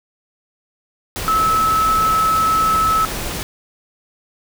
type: tone in noise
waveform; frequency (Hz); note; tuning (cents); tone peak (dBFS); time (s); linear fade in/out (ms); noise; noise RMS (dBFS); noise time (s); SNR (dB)
sine; 1300; E6; -24; -13; 1.28-3.05; 0; pink; -25; 1.16-3.43; +9
effects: none